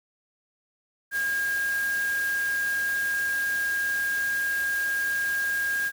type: tone in noise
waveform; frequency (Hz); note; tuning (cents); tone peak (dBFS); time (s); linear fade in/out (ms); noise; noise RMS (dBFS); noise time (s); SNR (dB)
sine; 1622; G#6; -41; -24; 1.11-5.92; 50; white; -38; 1.11-5.92; +11
effects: none